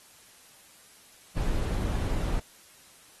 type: noise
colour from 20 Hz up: brown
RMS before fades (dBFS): -28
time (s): 1.36-2.4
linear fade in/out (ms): 10
effects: white hiss -55 dBFS RMS until 3.2 s + AAC 32 kbps